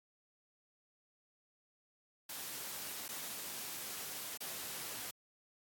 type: noise with dropouts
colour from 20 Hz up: white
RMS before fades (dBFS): -44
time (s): 2.29-5.11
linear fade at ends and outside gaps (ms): 5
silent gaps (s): 3.082-3.088 / 4.375-4.404
effects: high-pass 100 Hz 12 dB/octave + AAC 64 kbps